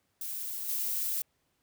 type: noise with level steps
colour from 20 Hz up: violet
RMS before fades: -37 / -32 dBFS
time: 0.21-1.22 s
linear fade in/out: 2 ms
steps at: 0.68 s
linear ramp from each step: 10 ms
effects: pink hiss -75 dBFS RMS until 1.62 s + high-pass 60 Hz 12 dB/octave